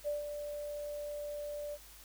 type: tone with ADSR envelope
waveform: sine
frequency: 587.3 Hz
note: D5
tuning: in tune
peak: -31 dBFS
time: 0.04-1.78 s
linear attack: 35 ms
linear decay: 150 ms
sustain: -7 dB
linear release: 45 ms
effects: added 50 Hz sine -58 dBFS peak until 2.04 s + white hiss -56 dBFS RMS until 2.04 s